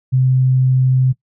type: tone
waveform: sine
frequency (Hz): 129.5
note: C3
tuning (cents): -17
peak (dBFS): -10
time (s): 0.12-1.13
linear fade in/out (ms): 20
effects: noise-tail reverb RT60 0.1 s tail -19 dB re dry